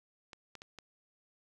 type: clicks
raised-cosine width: 0.2 ms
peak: -30 dBFS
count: 4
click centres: 0.332 / 0.553 / 0.619 / 0.787 s
effects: 10-bit